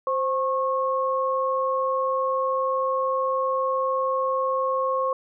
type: tone pair together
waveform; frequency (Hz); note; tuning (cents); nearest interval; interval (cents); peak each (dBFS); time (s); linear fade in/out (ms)
sine; 523.3 / 1090.4; C5 / C#6; 0 / -29; octave + minor second; 1271; -24; 0.07-5.13; 2
effects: none